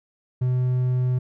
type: tone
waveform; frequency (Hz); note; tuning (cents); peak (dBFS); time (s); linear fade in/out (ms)
triangle; 126.3; B2; +39; -17; 0.41-1.19; 10
effects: none